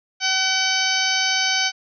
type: harmonic tone with a mistuned harmonic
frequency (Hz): 762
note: G5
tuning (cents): -49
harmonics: 1 / 2 / 3 / 4 / 5 / 6 / 7 / 8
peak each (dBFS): -28 / -25 / -25 / -25 / -30 / -25 / -28 / -27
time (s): 0.2-1.72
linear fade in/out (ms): 50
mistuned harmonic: 2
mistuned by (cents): -16
effects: none